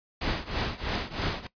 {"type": "noise with tremolo", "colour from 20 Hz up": "pink", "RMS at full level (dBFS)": -27, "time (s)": [0.21, 1.47], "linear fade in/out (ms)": 5, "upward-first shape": "triangle", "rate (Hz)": 3.1, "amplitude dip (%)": 90, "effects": ["noise-tail reverb RT60 0.1 s tail -18 dB re dry", "resampled to 11025 Hz"]}